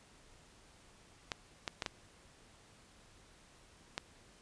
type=clicks; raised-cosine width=0.2 ms; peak=-18 dBFS; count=5; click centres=1.318 / 1.678 / 1.822 / 1.862 / 3.979 s; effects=pink hiss -62 dBFS RMS until 4.41 s + resampled to 22050 Hz